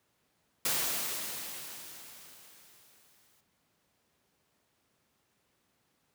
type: noise with exponential decay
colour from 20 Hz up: white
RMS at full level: -29 dBFS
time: 0.65-3.41 s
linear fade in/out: 5 ms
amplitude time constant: 600 ms
effects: pink hiss -74 dBFS RMS until 6.14 s + high-pass 100 Hz 12 dB/octave